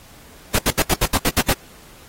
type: noise bursts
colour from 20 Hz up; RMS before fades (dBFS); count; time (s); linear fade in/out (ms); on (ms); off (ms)
pink; -17; 9; 0.54-1.531; 5; 47; 71
effects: pink hiss -46 dBFS RMS until 2.08 s + AAC 48 kbps